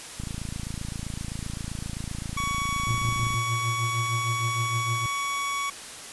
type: click train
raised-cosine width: 5 ms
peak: -21 dBFS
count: 88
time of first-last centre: 0.2-3.341 s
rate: 27.7 Hz
type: tone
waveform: 25% pulse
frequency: 1125 Hz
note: C#6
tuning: 25 cents sharp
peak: -23 dBFS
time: 2.37-5.7 s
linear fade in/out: 5 ms
type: tone with tremolo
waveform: triangle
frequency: 116.54 Hz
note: A#2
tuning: in tune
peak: -22 dBFS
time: 2.88-5.06 s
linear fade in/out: 0 ms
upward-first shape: triangle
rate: 6.5 Hz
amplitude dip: 80%
effects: white hiss -40 dBFS RMS until 6.12 s + resampled to 24000 Hz

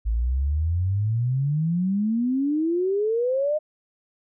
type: exponential sweep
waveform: sine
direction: up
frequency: 53 to 622.3 Hz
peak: -20 dBFS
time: 0.05-3.59 s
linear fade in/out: 20 ms
effects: none

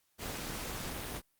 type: noise with amplitude modulation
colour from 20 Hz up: pink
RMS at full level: -37 dBFS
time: 0.18-1.22 s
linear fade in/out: 50 ms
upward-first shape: sine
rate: 297 Hz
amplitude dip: 70%
effects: white hiss -75 dBFS RMS until 1.39 s + Opus 48 kbps

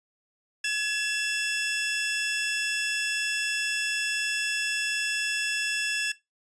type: tone pair together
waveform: sawtooth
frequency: 1697.7 / 2679 Hz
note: G#6 / E7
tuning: +38 / +27 cents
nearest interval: minor sixth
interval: 789 cents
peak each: -25 dBFS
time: 0.64-6.12 s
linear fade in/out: 5 ms
effects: noise-tail reverb RT60 0.2 s tail -19 dB re dry + resampled to 22050 Hz

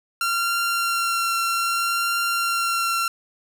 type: tone with vibrato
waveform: sawtooth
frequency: 1373 Hz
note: F6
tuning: 30 cents flat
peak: -17 dBFS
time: 0.21-3.08 s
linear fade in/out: 2 ms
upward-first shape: triangle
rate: 0.63 Hz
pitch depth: 14 cents each way
effects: none

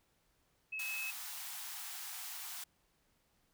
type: tone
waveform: sine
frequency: 2584 Hz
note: E7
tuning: 35 cents flat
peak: -38 dBFS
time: 0.72-1.11 s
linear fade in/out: 10 ms
type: high-pass noise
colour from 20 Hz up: white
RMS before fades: -45 dBFS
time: 0.79-2.64 s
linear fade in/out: 5 ms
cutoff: 700 Hz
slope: 96 dB/octave
effects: pink hiss -75 dBFS RMS until 3.53 s

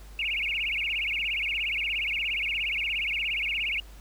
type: tone with vibrato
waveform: sine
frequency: 2489 Hz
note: D#7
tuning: in tune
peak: -26 dBFS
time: 0.19-3.8 s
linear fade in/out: 2 ms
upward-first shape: sine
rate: 17 Hz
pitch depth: 250 cents each way
effects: added 50 Hz sine -44 dBFS peak until 4 s + pink hiss -54 dBFS RMS until 4 s

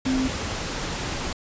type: tone in noise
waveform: sine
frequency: 261.3 Hz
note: C4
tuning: 2 cents flat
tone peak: -21 dBFS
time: 0.06-0.28 s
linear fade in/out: 5 ms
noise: pink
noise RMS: -29 dBFS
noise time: 0.05-1.33 s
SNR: +5 dB
effects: resampled to 16000 Hz

